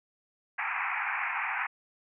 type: band-pass noise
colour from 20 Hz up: white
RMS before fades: -32 dBFS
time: 0.58-1.67 s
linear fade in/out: 10 ms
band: 760 to 2500 Hz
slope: 96 dB/octave
effects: none